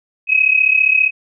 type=tone pair together; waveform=sine; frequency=2527 / 2562 Hz; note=D#7 / E7; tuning=+26 / -50 cents; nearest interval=unison; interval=24 cents; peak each=-13 dBFS; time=0.27-1.11 s; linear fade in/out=50 ms; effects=none